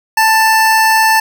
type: tone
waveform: 25% pulse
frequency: 884 Hz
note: A5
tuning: 8 cents sharp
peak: -4 dBFS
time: 0.17-1.2 s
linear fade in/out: 5 ms
effects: none